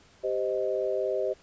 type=chord; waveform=sine; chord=C minor; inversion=second; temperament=equal with one note detuned; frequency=392 / 518.7 / 622.3 Hz; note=G4 / C5 / Eb5; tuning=0 / -15 / 0 cents; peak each=-30 dBFS; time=0.23-1.34 s; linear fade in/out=20 ms; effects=pink hiss -58 dBFS RMS until 1.42 s + resampled to 16000 Hz